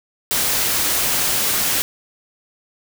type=noise; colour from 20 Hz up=white; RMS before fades=-19 dBFS; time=0.31-1.82 s; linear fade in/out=0 ms; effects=none